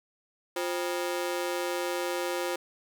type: ring-modulated tone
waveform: sawtooth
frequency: 440 Hz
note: A4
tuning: in tune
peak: -22 dBFS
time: 0.56-2.56 s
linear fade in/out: 5 ms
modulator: 87.1 Hz
effects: none